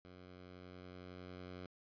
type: tone with level ramp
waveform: 10% pulse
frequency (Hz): 90.9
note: F#2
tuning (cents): -30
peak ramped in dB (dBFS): -47 to -39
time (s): 0.05-1.66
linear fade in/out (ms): 0
effects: resampled to 11025 Hz